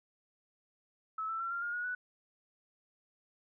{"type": "tone with pitch steps", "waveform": "sine", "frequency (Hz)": [1299, 1327.8, 1357.3, 1387.4, 1418.2, 1449.7, 1481.9], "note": ["E6", "E6", "F6", "F6", "F6", "F#6", "F#6"], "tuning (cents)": [-26, 12, -50, -12, 26, -36, 2], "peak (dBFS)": -34, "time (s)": [1.18, 1.95], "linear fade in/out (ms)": 5, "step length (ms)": 110, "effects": []}